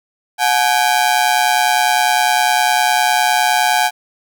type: ring-modulated tone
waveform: sawtooth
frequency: 790 Hz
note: G5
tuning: 13 cents sharp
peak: -5 dBFS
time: 0.38-3.91 s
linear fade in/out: 50 ms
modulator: 64.9 Hz
effects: none